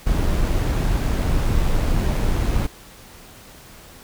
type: noise with amplitude modulation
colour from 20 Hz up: brown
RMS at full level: -18 dBFS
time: 0.06-2.67 s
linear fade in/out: 10 ms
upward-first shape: sine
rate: 89.9 Hz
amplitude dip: 25%
effects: pink hiss -44 dBFS RMS until 4.03 s